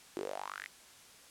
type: tone with high-pass filter sweep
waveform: sawtooth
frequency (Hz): 49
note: G1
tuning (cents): 0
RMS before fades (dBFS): -42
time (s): 0.16-0.68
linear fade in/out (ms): 10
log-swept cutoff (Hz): 330 to 2200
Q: 6.1
effects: white hiss -57 dBFS RMS until 1.3 s + low-pass 10000 Hz 12 dB/octave